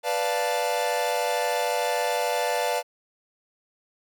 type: chord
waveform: 45% pulse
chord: B half-diminished seventh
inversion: none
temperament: equal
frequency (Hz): 493.9 / 587.3 / 698.5 / 880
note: B4 / D5 / F5 / A5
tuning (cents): 0 / 0 / 0 / 0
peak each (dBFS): -29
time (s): 0.03-2.83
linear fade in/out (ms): 50
effects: none